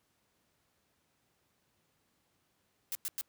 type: noise bursts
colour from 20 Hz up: blue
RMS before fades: -36 dBFS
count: 3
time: 2.92-3.211 s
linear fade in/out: 0 ms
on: 31 ms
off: 99 ms
effects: pink hiss -75 dBFS RMS until 3.28 s + high-pass 80 Hz 12 dB/octave